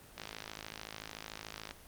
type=click train; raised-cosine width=0.2 ms; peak=-24 dBFS; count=83; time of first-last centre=0.18-1.71 s; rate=53.6 Hz; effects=pink hiss -56 dBFS RMS until 1.87 s + Opus 24 kbps